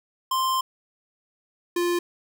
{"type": "tone pair in turn", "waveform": "square", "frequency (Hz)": [1046.5, 349.2], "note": ["C6", "F4"], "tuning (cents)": [0, 0], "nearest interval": "octave + perfect fifth", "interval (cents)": 1900, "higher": "first", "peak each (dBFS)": -22, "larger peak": "neither", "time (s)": [[0.31, 0.61], [1.76, 1.99]], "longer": "first", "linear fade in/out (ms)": 5, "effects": []}